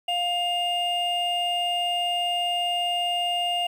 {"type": "tone pair together", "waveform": "triangle", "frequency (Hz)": [705, 2820], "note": ["F5", "F7"], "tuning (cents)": [16, 16], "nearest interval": "2 octaves", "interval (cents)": 2400, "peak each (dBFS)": -24, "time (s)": [0.08, 3.67], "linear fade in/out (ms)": 5, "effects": ["9-bit"]}